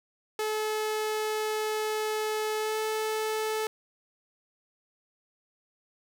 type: tone with pitch glide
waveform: sawtooth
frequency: 430.8 to 435.3 Hz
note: A4 to A4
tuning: -37 to -19 cents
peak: -24 dBFS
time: 0.39-3.67 s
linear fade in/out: 2 ms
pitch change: +18 cents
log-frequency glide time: 2.58-2.78 s
effects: 10-bit